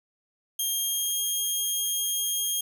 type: tone with pitch glide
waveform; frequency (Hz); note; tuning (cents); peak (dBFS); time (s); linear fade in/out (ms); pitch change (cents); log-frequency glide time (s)
5% pulse; 3215 to 3239; G7 to G#7; +43 to -44; -18; 0.59-2.61; 5; +13; 0.74-1.14
effects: none